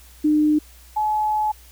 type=tone pair in turn; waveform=sine; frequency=302.7 / 853.7 Hz; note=D#4 / G#5; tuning=-48 / +47 cents; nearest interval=octave + tritone; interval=1795 cents; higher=second; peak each=-14 / -18 dBFS; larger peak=first; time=0.24-0.59 / 0.96-1.52 s; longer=second; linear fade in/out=10 ms; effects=added 60 Hz sine -46 dBFS peak until 1.71 s + white hiss -50 dBFS RMS until 1.71 s